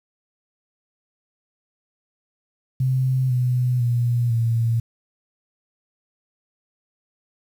sine tone with pitch steps, 130 / 124.92 / 120.04 / 115.35 Hz, C3 / B2 / B2 / A#2, -11 / +20 / -49 / -18 cents, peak -17 dBFS, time 2.8-4.8 s, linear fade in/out 5 ms, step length 500 ms, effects 8-bit

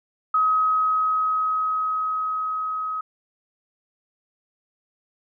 sine tone with level ramp, 1269 Hz, D#6, 34 cents sharp, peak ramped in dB -16 to -25 dBFS, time 0.34-3.01 s, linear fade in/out 5 ms, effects none

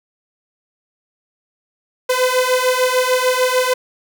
sawtooth beating tone pair, 504 / 510.7 Hz, B4 / C5, +35 / -42 cents, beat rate 6.7 Hz, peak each -13 dBFS, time 2.09-3.74 s, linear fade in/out 10 ms, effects none

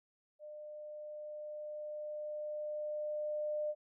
sine tone with level ramp, 602 Hz, D5, 43 cents sharp, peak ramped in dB -46 to -33 dBFS, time 0.39-3.75 s, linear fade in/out 50 ms, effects none

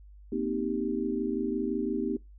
sine chord, C minor seventh, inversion third, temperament equal with one note detuned, 233.1 / 258.8 / 311.1 / 392 Hz, Bb3 / C4 / Eb4 / G4, 0 / -19 / 0 / 0 cents, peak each -33 dBFS, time 0.32-2.17 s, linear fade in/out 5 ms, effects noise-tail reverb RT60 0.2 s tail -23 dB re dry + added 50 Hz sine -48 dBFS peak until 2.38 s

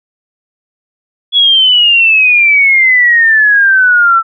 sine exponential sweep, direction down, 3397 to 1325 Hz, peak -4 dBFS, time 1.32-4.23 s, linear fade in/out 50 ms, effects none

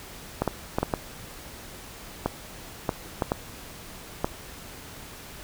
clicks, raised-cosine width 1 ms, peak -9 dBFS, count 10, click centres 0.42 / 0.477 / 0.785 / 0.83 / 0.938 / 2.26 / 2.892 / 3.222 / 3.319 / 4.245 s, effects pink hiss -43 dBFS RMS until 5.43 s

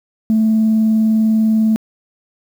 sine tone with vibrato, 219.7 Hz, A3, 2 cents flat, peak -9 dBFS, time 0.3-1.76 s, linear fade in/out 0 ms, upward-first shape sine, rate 20 Hz, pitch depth 17 cents each way, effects tanh soft clip ceiling -7 dBFS + 7-bit

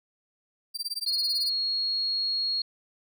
40% pulse tone with tremolo, 4699 Hz, D8, in tune, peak -26 dBFS, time 0.74-1.51 s, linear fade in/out 20 ms, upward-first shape sine, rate 18 Hz, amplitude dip 100%
sine tone, 4301 Hz, C8, 47 cents sharp, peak -25 dBFS, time 1.06-2.62 s, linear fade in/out 5 ms
effects none

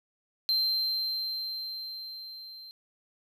triangle tone with level ramp, 4132 Hz, C8, 22 cents flat, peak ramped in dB -22 to -43 dBFS, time 0.49-2.71 s, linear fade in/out 0 ms, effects none

